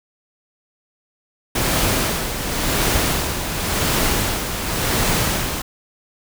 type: noise with tremolo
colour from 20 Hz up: pink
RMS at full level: -18 dBFS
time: 1.55-5.62 s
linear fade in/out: 5 ms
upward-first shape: sine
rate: 0.92 Hz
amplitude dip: 55%
effects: none